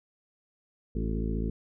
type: harmonic tone with a mistuned harmonic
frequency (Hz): 55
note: A1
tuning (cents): 0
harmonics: 1 / 2 / 3 / 4 / 5 / 6 / 7 / 8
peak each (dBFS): -30 / -37 / -36 / -35 / -40 / -41 / -42 / -42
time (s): 0.95-1.5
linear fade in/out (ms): 5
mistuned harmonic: 6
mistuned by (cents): +33
effects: none